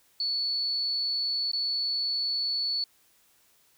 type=tone with dropouts; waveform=sine; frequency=4435 Hz; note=C#8; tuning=in tune; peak=-26 dBFS; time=0.2-2.84 s; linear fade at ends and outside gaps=2 ms; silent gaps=1.516-1.532 s; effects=white hiss -64 dBFS RMS until 3.77 s